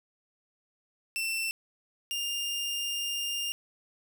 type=tone pair in turn; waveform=sawtooth; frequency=2683 / 2806 Hz; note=E7 / F7; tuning=+30 / +8 cents; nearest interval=minor second; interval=78 cents; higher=second; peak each=-26 / -27 dBFS; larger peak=first; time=1.16-1.51 / 2.11-3.52 s; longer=second; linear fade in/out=0 ms; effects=none